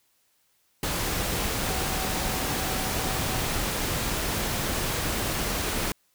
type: tone in noise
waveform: sine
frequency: 757 Hz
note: F#5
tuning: 39 cents sharp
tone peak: -38 dBFS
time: 1.66-3.39 s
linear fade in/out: 2 ms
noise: pink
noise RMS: -28 dBFS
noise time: 0.83-5.92 s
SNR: -13 dB
effects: white hiss -68 dBFS RMS until 6.14 s